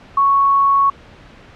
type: tone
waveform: sine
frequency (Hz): 1108.7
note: C#6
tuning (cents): 0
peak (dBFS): -10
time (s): 0.17-0.9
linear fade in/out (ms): 5
effects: pink hiss -42 dBFS RMS until 1.55 s + low-pass 3000 Hz 12 dB/octave